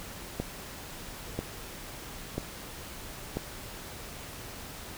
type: click train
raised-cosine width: 2 ms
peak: -17 dBFS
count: 4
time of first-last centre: 0.4-3.37 s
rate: 1.01 Hz
effects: pink hiss -43 dBFS RMS until 4.97 s